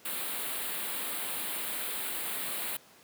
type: band-stop noise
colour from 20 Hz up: white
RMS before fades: -35 dBFS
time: 0.05-2.77 s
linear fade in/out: 5 ms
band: 4200 to 8300 Hz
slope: 48 dB/octave
effects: pink hiss -57 dBFS RMS until 3.03 s + high-pass 200 Hz 12 dB/octave